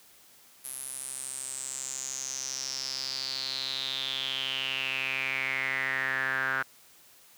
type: tone with band-pass filter sweep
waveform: sawtooth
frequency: 132.8 Hz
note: C3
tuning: 26 cents sharp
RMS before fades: -33 dBFS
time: 0.64-6.63 s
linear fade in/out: 10 ms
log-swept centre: 11000 to 1500 Hz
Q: 7.8
effects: white hiss -57 dBFS RMS until 7.37 s + high-pass 60 Hz 12 dB/octave